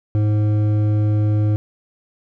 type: tone with hard clipping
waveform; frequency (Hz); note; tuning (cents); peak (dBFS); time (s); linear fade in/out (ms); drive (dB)
sine; 105.7; G#2; +31; -16; 0.15-1.56; 0; 9
effects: none